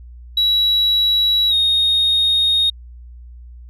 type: tone with pitch glide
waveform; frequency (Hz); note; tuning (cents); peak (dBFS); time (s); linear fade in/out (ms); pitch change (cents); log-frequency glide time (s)
sine; 3900 to 3717; B7 to A#7; -23 to -6; -11; 0.37-2.7; 5; -83; 1.49-1.54
effects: tanh soft clip ceiling -10 dBFS + added 60 Hz sine -35 dBFS peak until 3.69 s